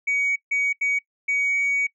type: tone bursts at uneven times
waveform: sine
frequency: 2251 Hz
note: C#7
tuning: 26 cents sharp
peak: -18 dBFS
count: 4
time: 0.07-0.36 / 0.51-0.73 / 0.81-0.99 / 1.28-1.87 s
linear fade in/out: 10 ms
effects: noise-tail reverb RT60 0.1 s tail -21 dB re dry + tanh soft clip ceiling -17 dBFS